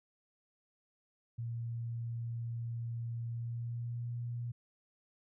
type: tone with pitch glide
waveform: sine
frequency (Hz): 116.8 to 119.46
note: A#2 to A#2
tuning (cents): +4 to +43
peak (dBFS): -36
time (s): 1.38-4.52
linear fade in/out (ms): 10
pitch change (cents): +39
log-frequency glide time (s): 3.28-4.1
effects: none